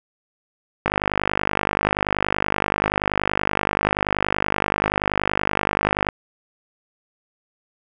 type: click train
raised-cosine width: 0.5 ms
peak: -3 dBFS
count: 265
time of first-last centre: 0.86-6.088 s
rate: 50.5 Hz
effects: none